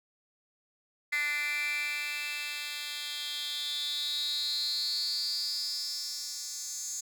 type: tone with high-pass filter sweep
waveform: 10% pulse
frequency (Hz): 293.7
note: D4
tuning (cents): 0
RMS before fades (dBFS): -34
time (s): 1.12-7.01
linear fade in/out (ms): 10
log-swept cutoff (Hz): 2100 to 6500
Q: 9.6
effects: none